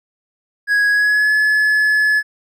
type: tone with pitch glide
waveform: triangle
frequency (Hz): 1661.2 to 1711.9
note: G#6 to A6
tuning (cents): 0 to -48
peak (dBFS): -10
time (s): 0.67-2.23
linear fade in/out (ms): 50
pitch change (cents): +52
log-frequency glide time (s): 0.9-1.32
effects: none